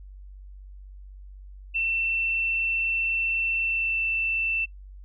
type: tone with pitch glide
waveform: sine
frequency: 2688 to 2671 Hz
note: E7 to E7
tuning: +33 to +22 cents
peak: -23 dBFS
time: 1.74-4.66 s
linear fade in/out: 20 ms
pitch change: -11 cents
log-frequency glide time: 3.61-4.01 s
effects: noise-tail reverb RT60 0.1 s tail -24 dB re dry + added 48 Hz sine -41 dBFS peak until 5.04 s